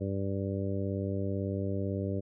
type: harmonic tone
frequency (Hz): 98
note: G2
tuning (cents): 0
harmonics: 1 / 2 / 3 / 4 / 5 / 6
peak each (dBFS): -33 / -36 / -38 / -39 / -40 / -41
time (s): 0-2.21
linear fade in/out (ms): 20
effects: none